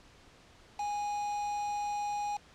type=tone with quantisation; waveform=triangle; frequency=825 Hz; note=G#5; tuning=12 cents flat; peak=-30 dBFS; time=0.79-2.37 s; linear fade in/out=5 ms; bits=7; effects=pink hiss -58 dBFS RMS until 2.54 s + low-pass 6000 Hz 12 dB/octave